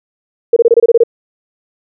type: tone bursts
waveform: sine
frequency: 466.2 Hz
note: A#4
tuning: in tune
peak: -3 dBFS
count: 9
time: 0.53-1.036 s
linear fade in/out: 5 ms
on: 34 ms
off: 25 ms
effects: none